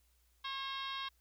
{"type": "harmonic tone", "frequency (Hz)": 540, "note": "C#5", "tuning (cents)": -45, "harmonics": [2, 3, 4, 5, 6, 7, 8, 9, 10], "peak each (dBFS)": [-42, -48, -50, -50, -45, -46, -56, -58, -58], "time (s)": [0.44, 1.09], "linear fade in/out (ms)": 10, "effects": ["added 60 Hz sine -70 dBFS peak until 1.2 s", "white hiss -75 dBFS RMS until 1.2 s"]}